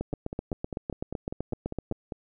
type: two click trains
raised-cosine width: 2 ms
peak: -20 / -17 dBFS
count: 11 / 16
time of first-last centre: 0.13-2.122 / 0.01-1.914 s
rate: 5.02 / 7.88 Hz
effects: none